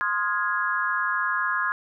sine chord, F minor seventh, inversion second, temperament equal with one note detuned, 1046.5 / 1244.5 / 1417.2 / 1661.2 Hz, C6 / Eb6 / F6 / Ab6, 0 / 0 / +25 / 0 cents, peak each -28 / -30 / -29 / -26 dBFS, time 0.01-1.72 s, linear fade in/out 0 ms, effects none

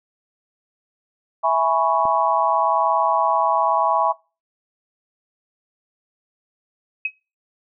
sine chord, C# minor seventh, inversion first, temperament equal, 659.3 / 830.6 / 987.8 / 1108.7 Hz, E5 / G#5 / B5 / C#6, 0 / 0 / 0 / 0 cents, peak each -21 dBFS, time 1.43-4.13 s, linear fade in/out 20 ms
click, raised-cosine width 2 ms, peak -22 dBFS, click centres 2.054 s
sine tone with exponential decay, 2543 Hz, D#7, 37 cents sharp, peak -16 dBFS, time 7.05-7.12 s, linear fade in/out 5 ms, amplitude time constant 15 ms
effects noise-tail reverb RT60 0.3 s tail -22 dB re dry

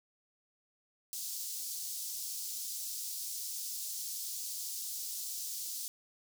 pink high-pass noise, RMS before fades -40 dBFS, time 1.13-5.88 s, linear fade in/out 0 ms, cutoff 4900 Hz, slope 24 dB/octave, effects none

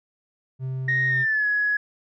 triangle tone, 130.81 Hz, C3, in tune, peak -24 dBFS, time 0.59-1.26 s, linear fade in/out 50 ms
sine tone with pitch glide, 1864.7 to 1680.6 Hz, A#6 to G#6, 0 to +20 cents, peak -19 dBFS, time 0.88-1.77 s, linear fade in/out 5 ms, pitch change -180 cents, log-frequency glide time 1.08-1.47 s
effects tanh soft clip ceiling -12 dBFS

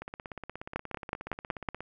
two click trains, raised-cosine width 0.5 ms, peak -15 / -24 dBFS, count 6 / 31, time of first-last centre 0.76-1.688 / 0.02-1.806 s, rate 5.39 / 16.8 Hz, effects none

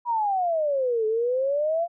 sine exponential two-way sweep, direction down then up, 979 to 429.3 to 698 Hz, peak -21 dBFS, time 0.05-1.88 s, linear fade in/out 50 ms, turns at 1.06 s, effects none

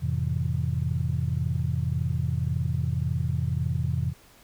sine chord, F major seventh, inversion none, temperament just, 87.31 / 109.13 / 130.96 / 163.7 Hz, F2 / A2 / C3 / E3, 0 / -14 / +2 / -12 cents, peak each -28 / -32 / -27 / -31 dBFS, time 0-4.14 s, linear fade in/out 50 ms, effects tanh soft clip ceiling -14 dBFS + pink hiss -55 dBFS RMS until 4.43 s

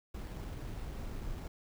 brown noise with sample-and-hold, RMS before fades -41 dBFS, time 0.14-1.48 s, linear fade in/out 5 ms, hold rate 6300 Hz, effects none

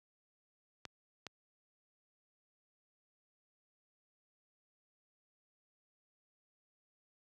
clicks, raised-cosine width 0.2 ms, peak -26 dBFS, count 2, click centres 0.853 / 1.267 s, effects high-pass 80 Hz 12 dB/octave

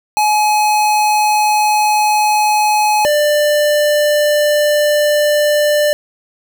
square tone pair in turn, 846 / 593.4 Hz, G#5 / D5, +32 / +18 cents, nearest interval tritone, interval 614 cents, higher first, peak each -11 / -11 dBFS, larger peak neither, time 0.17-3.05 / 3.05-5.93 s, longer neither, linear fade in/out 0 ms, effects none

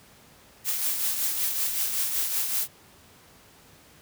blue noise with tremolo, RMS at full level -25 dBFS, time 0.64-2.68 s, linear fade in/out 50 ms, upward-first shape triangle, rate 5.3 Hz, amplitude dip 50%, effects pink hiss -54 dBFS RMS until 4.01 s + high-pass 60 Hz 12 dB/octave

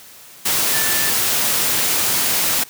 sine tone in noise, 1760 Hz, A6, in tune, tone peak -25 dBFS, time 0.73-1.1 s, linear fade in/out 10 ms, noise white, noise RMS -18 dBFS, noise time 0.45-2.64 s, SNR -10 dB, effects white hiss -42 dBFS RMS until 2.69 s + high-pass 80 Hz 12 dB/octave

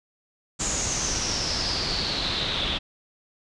pink noise with low-pass filter sweep, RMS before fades -27 dBFS, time 0.59-2.79 s, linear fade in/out 20 ms, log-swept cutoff 7200 to 3400 Hz, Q 7.2, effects resampled to 24000 Hz

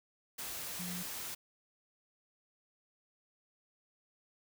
sine tone in noise, 178.8 Hz, F3, 41 cents sharp, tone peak -41 dBFS, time 0.79-1.03 s, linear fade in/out 10 ms, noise white, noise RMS -42 dBFS, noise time 0.38-1.35 s, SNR -2 dB, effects none

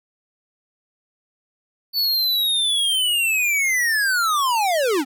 square linear sweep, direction down, 4507 to 247.2 Hz, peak -18 dBFS, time 1.93-5.05 s, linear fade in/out 50 ms, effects none

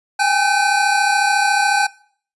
square tone cluster, 796 / 830 / 1530 Hz, G5 / G#5 / G6, +26 / -1 / -42 cents, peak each -19 dBFS, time 0.19-1.87 s, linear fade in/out 10 ms, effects noise-tail reverb RT60 0.5 s tail -20 dB re dry + resampled to 24000 Hz

